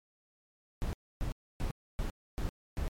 brown noise bursts, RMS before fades -33 dBFS, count 6, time 0.82-2.88 s, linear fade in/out 0 ms, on 110 ms, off 280 ms, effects MP3 64 kbps

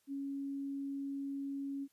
sine tone, 277.2 Hz, C#4, in tune, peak -37 dBFS, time 0.07-1.88 s, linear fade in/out 50 ms, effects white hiss -75 dBFS RMS until 1.92 s + resampled to 32000 Hz

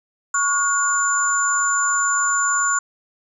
sine tone cluster, 1117 / 1435 / 7090 Hz, C#6 / F6 / A8, +13 / +47 / +12 cents, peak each -21 dBFS, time 0.34-2.79 s, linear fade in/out 5 ms, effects none

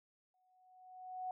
sine tone with exponential growth, 740 Hz, F#5, in tune, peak -37 dBFS, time 0.34-1.31 s, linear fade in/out 2 ms, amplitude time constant 210 ms, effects none

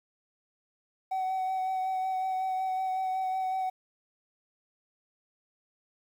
triangle tone with vibrato, 754 Hz, F#5, 32 cents sharp, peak -25 dBFS, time 1.11-3.7 s, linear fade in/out 10 ms, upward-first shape sine, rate 5.4 Hz, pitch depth 16 cents each way, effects tanh soft clip ceiling -23 dBFS + 10-bit

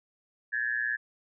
sine tone with amplitude modulation, 1700 Hz, G#6, 40 cents sharp, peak -23 dBFS, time 0.52-0.97 s, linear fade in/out 20 ms, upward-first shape sine, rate 119 Hz, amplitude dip 95%, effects none

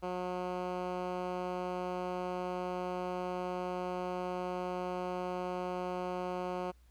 10% pulse tone with band-pass filter, 181 Hz, F#3, 38 cents flat, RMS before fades -37 dBFS, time 0.02-6.72 s, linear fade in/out 20 ms, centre 500 Hz, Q 0.51, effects added 60 Hz sine -59 dBFS peak until 6.9 s + pink hiss -72 dBFS RMS until 6.9 s

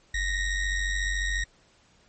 square ring-modulated tone, 953 Hz, A#5, 38 cents sharp, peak -23 dBFS, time 0.14-1.44 s, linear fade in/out 5 ms, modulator 906 Hz, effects pink hiss -61 dBFS RMS until 2.08 s + MP3 32 kbps

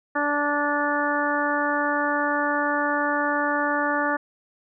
harmonic tone, 291.4 Hz, D4, 13 cents flat, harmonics 1 / 2 / 3 / 4 / 5 / 6, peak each -28 / -28 / -28 / -28 / -28 / -28 dBFS, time 0.15-4.17 s, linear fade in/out 10 ms, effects none

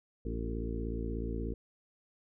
harmonic tone with a mistuned harmonic, 56.6 Hz, A1, 50 cents sharp, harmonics 1 / 2 / 3 / 4 / 5 / 6 / 7 / 8, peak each -36 / -42 / -46 / -42 / -43 / -45 / -46 / -44 dBFS, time 0.25-1.54 s, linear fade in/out 5 ms, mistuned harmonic 7, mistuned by -28 cents, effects none

